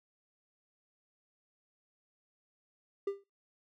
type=tone with exponential decay; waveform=triangle; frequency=397.8 Hz; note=G4; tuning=25 cents sharp; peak=-26 dBFS; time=3.07-3.24 s; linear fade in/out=5 ms; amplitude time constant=35 ms; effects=noise-tail reverb RT60 0.2 s tail -21 dB re dry